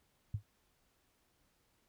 sine tone with exponential decay, 103.83 Hz, G#2, in tune, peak -30 dBFS, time 0.34-0.43 s, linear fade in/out 5 ms, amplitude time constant 19 ms, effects pink hiss -75 dBFS RMS until 1.88 s

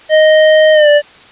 square tone with pitch glide, 622.3 to 587.4 Hz, D#5 to D5, 0 to 0 cents, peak -5 dBFS, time 0.09-1.02 s, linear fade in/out 50 ms, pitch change -100 cents, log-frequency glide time 0.73-0.89 s, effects white hiss -39 dBFS RMS until 1.31 s + resampled to 8000 Hz

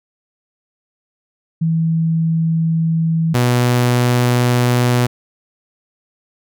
sine / sawtooth tone pair in turn, 163 / 122.63 Hz, E3 / B2, -19 / -12 cents, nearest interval perfect fourth, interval 493 cents, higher first, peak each -13 / -8 dBFS, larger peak second, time 1.61-3.34 / 3.34-5.07 s, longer neither, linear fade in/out 10 ms, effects none

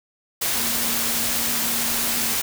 sine tone in noise, 233.1 Hz, A#3, in tune, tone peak -34 dBFS, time 0.55-2.35 s, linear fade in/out 10 ms, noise white, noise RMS -23 dBFS, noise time 0.41-2.42 s, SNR -14 dB, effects none

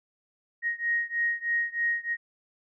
sine beating tone pair, 1873 / 1876.2 Hz, A#6 / A#6, +8 / +11 cents, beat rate 3.2 Hz, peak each -28 / -29 dBFS, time 0.62-2.17 s, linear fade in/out 50 ms, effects none

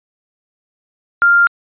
sine tone, 1396.9 Hz, F6, in tune, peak -7 dBFS, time 1.22-1.47 s, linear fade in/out 0 ms, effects resampled to 8000 Hz

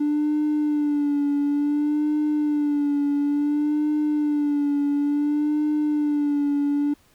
triangle tone with vibrato, 293.7 Hz, D4, in tune, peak -16 dBFS, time 0-6.94 s, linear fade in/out 10 ms, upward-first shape sine, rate 0.57 Hz, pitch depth 42 cents each way, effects tanh soft clip ceiling -15 dBFS + pink hiss -59 dBFS RMS until 7.14 s

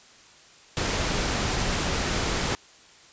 pink noise, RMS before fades -26 dBFS, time 0.77-2.55 s, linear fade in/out 0 ms, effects white hiss -52 dBFS RMS until 3.12 s + resampled to 16000 Hz

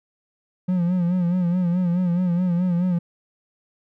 triangle tone with vibrato, 177.5 Hz, F3, 28 cents sharp, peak -16 dBFS, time 0.68-2.99 s, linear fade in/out 10 ms, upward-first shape sine, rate 4.7 Hz, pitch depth 69 cents each way, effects none

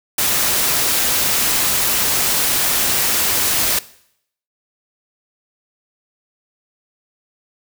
white noise, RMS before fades -17 dBFS, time 0.18-3.79 s, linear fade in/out 5 ms, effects noise-tail reverb RT60 0.7 s tail -19 dB re dry

